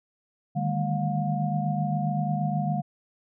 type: tone cluster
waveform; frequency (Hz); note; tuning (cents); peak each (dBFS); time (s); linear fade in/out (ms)
sine; 150.7 / 158.6 / 200 / 226.8 / 713; D3 / D#3 / G3 / A#3 / F5; +45 / +33 / +35 / -47 / +36; -27 / -36 / -30 / -35 / -30; 0.55-2.82; 20
effects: none